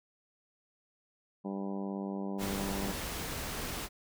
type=harmonic tone; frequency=98.3 Hz; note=G2; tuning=5 cents sharp; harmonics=2 / 3 / 4 / 5 / 6 / 7 / 8 / 9 / 10; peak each=-36 / -42 / -43 / -48 / -47 / -51 / -49 / -53 / -51 dBFS; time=1.44-2.93 s; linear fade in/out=20 ms
type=noise; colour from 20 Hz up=pink; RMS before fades=-38 dBFS; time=2.38-3.89 s; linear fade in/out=50 ms
effects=none